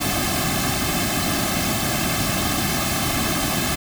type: noise with comb filter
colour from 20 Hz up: pink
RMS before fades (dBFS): -22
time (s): 0-3.76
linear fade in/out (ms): 20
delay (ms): 2.1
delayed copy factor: -0.9
effects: none